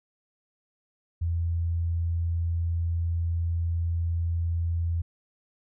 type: tone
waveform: sine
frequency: 84.3 Hz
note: E2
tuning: 39 cents sharp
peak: -24 dBFS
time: 1.21-5.02 s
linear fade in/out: 10 ms
effects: none